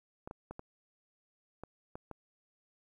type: clicks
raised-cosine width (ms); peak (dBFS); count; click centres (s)
1; -29; 7; 0.275 / 0.311 / 0.51 / 0.594 / 1.636 / 1.955 / 2.113
effects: 11-bit